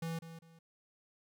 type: tone with echo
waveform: square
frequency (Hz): 164.81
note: E3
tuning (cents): 0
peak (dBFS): -37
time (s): 0.02-0.19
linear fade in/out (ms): 5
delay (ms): 200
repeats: 2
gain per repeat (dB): -11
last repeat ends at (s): 0.59
effects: 13-bit